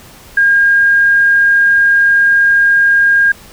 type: tone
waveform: sine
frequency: 1617 Hz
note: G#6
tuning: 47 cents flat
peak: -6 dBFS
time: 0.37-3.32 s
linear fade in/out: 5 ms
effects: pink hiss -38 dBFS RMS until 3.52 s